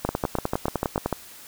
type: two click trains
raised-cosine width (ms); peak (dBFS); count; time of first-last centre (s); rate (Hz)
1; -9 / -9; 11 / 8; 0.05-1.06 / 0.09-1.127; 9.9 / 6.75
effects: white hiss -45 dBFS RMS until 1.47 s

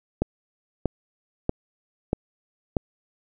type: click train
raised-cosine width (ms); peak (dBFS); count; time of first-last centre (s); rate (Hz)
2; -8; 5; 0.22-2.768; 1.57
effects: none

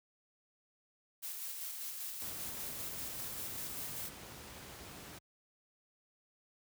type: noise with tremolo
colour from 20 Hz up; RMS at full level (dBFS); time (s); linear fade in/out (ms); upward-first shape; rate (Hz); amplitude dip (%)
blue; -42; 1.22-4.1; 20; square; 5.1; 25
type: noise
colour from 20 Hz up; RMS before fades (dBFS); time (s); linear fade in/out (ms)
pink; -50; 2.21-5.19; 10
effects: high-pass 60 Hz 12 dB/octave

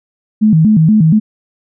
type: tone with vibrato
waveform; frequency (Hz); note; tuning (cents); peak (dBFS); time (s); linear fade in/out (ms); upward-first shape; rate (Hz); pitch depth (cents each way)
sine; 185; F#3; 0; -5; 0.41-1.2; 20; square; 4.2; 260
effects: none

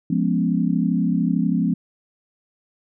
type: chord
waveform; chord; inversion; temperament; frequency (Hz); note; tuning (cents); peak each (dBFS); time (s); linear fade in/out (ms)
sine; C# dominant seventh; first; equal with one note detuned; 174.61 / 207.7 / 245.7 / 277.2; E#3 / G#3 / B3 / C#4; 0 / 0 / -9 / 0; -21 / -23 / -23 / -25; 0.1-1.74; 5
effects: none

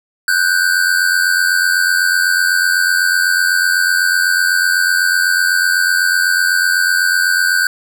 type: tone pair together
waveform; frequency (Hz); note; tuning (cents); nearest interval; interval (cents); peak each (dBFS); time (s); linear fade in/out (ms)
square; 1480 / 1568; F#6 / G6; 0 / 0; minor second; 100; -15; 0.28-7.67; 2
effects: none

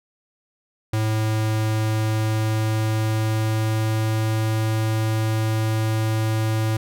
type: tone with pitch glide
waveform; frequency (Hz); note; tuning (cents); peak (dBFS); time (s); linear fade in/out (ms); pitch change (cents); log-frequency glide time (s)
square; 109.2 to 110.02; A2 to A2; -13 to 0; -20; 0.93-6.77; 5; +13; 1.86-4.6
effects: none

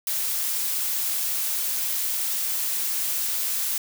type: noise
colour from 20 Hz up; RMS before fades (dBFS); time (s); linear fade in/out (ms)
blue; -26; 0.07-3.78; 2
effects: none

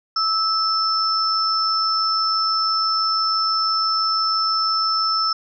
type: tone pair together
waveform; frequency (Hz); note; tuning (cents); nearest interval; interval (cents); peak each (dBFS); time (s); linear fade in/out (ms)
sine; 1307 / 5303; E6 / E8; -15 / +9; 2 octaves; 2424; -20; 0.16-5.33; 5
effects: none

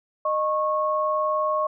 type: tone pair together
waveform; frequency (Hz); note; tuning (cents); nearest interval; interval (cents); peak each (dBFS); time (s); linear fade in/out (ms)
sine; 615 / 1095.8; D#5 / C#6; -20 / -20; minor seventh; 1000; -24 / -23; 0.25-1.67; 5
effects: none

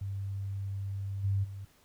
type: tone with level steps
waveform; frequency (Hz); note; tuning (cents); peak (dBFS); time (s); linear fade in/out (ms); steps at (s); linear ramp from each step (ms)
sine; 98.4; G2; +7; -33 / -26 / -39; 0.01-1.65; 5; 1.23 / 1.43; 20
effects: pink hiss -64 dBFS RMS until 1.84 s

